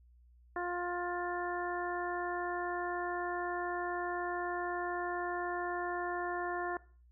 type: harmonic tone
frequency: 352.8 Hz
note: F4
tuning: 18 cents sharp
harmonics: 1 / 2 / 3 / 4 / 5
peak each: -38 / -39 / -41 / -44 / -43 dBFS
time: 0.56-6.77 s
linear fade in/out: 2 ms
effects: noise-tail reverb RT60 0.4 s tail -19 dB re dry + added 60 Hz sine -59 dBFS peak until 7.11 s